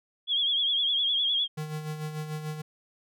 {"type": "tone with vibrato", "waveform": "sine", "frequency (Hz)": 3317, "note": "G#7", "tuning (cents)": -3, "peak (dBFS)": -23, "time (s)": [0.27, 1.48], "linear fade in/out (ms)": 50, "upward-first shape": "triangle", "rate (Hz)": 9.8, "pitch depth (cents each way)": 79}
{"type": "tone with tremolo", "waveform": "square", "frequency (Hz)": 153.7, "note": "D#3", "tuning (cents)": -21, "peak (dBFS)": -31, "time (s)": [1.57, 2.62], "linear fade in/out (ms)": 10, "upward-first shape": "sine", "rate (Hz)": 6.8, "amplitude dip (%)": 55}
{"effects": []}